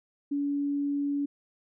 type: tone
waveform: sine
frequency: 284.8 Hz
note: C#4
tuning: 47 cents sharp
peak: -26 dBFS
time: 0.31-1.26 s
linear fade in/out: 10 ms
effects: none